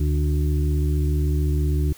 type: harmonic tone with a mistuned harmonic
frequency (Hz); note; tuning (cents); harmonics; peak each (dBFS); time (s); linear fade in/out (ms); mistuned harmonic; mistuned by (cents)
73.42; D2; 0; 1 / 2 / 4 / 5; -19 / -25 / -31 / -33; 0-1.93; 5; 2; +25
effects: white hiss -48 dBFS RMS until 1.97 s